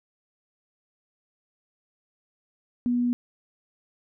sine tone, 243.4 Hz, B3, 25 cents flat, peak -21 dBFS, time 2.86-3.13 s, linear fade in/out 0 ms, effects none

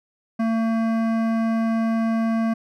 sine tone with hard clipping, 225.8 Hz, A3, 45 cents sharp, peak -21 dBFS, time 0.39-2.54 s, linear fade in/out 10 ms, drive 14 dB, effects none

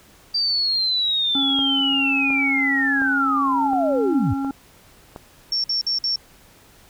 sine linear sweep, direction down, 4699 to 75.4 Hz, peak -18 dBFS, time 0.34-4.34 s, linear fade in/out 10 ms
harmonic tone, 273.5 Hz, C#4, 23 cents flat, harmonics 1 / 3 / 5, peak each -22 / -32 / -36 dBFS, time 1.35-4.51 s, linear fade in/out 2 ms
click train, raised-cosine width 1 ms, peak -20 dBFS, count 6, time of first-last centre 1.59-5.161 s, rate 1.4 Hz
sine tone bursts, 5460 Hz, F8, 40 cents flat, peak -19 dBFS, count 4, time 5.52-6.159 s, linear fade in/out 2 ms, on 120 ms, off 53 ms
effects pink hiss -51 dBFS RMS until 6.89 s

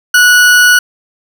40% pulse tone, 1469 Hz, F#6, 13 cents flat, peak -3 dBFS, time 0.14-0.79 s, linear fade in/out 5 ms, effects none

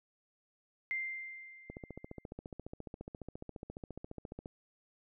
sine tone with exponential decay, 2093 Hz, C7, in tune, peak -32 dBFS, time 0.91-2.25 s, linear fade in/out 0 ms, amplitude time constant 290 ms
click train, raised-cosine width 2 ms, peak -30 dBFS, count 41, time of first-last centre 1.7-4.459 s, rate 14.5 Hz
effects none

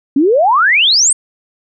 sine exponential sweep, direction up, 260 to 8820 Hz, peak -7 dBFS, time 0.16-1.13 s, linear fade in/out 5 ms, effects none

